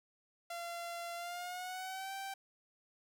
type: tone with pitch glide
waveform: sawtooth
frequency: 686 to 779 Hz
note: F5 to G5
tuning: -31 to -11 cents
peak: -37 dBFS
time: 0.5-2.34 s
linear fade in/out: 5 ms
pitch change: +220 cents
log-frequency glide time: 1.15-2.13 s
effects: none